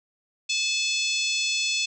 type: harmonic tone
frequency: 864 Hz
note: A5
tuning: 32 cents flat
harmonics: 3 / 4 / 5 / 6 / 7 / 8 / 9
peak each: -27 / -29 / -31 / -33 / -34 / -35 / -36 dBFS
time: 0.49-1.86 s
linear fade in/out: 10 ms
effects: none